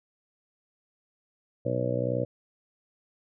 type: harmonic tone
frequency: 61.74 Hz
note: B1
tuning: in tune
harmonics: 2 / 3 / 4 / 5 / 6 / 7 / 8 / 9 / 10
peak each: -31 / -37 / -37 / -36 / -42 / -42 / -31 / -31 / -40 dBFS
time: 1.65-2.25 s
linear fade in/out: 10 ms
effects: none